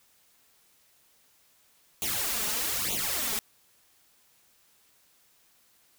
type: noise with flanger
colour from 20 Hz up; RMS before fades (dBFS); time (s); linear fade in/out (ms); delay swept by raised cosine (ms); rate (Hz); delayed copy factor
white; -30; 2.02-3.39; 0; 0.29 to 4.79; 1.1; +0.95
effects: white hiss -64 dBFS RMS until 5.98 s